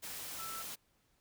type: tone in noise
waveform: sine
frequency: 1326 Hz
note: E6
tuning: 10 cents sharp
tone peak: -44 dBFS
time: 0.38-0.63 s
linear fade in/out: 20 ms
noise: white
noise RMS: -44 dBFS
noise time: 0.02-0.76 s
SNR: -3 dB
effects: pink hiss -74 dBFS RMS until 1.2 s